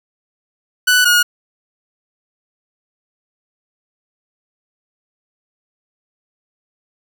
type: tone pair in turn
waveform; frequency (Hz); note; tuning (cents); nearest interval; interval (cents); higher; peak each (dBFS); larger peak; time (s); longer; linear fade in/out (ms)
sawtooth; 1488 / 1440.6; F#6 / F#6; +9 / -47; minor second; 56; first; -6; neither; 0.87-1.05 / 1.05-1.23; neither; 10
effects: none